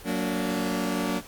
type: chord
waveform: sawtooth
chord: Gb augmented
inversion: none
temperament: just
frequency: 185 / 231.2 / 289.1 Hz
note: Gb3 / Bb3 / D4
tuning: 0 / -14 / -27 cents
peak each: -26 dBFS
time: 0.04-1.22 s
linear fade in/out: 50 ms
effects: pink hiss -46 dBFS RMS until 1.27 s + Opus 48 kbps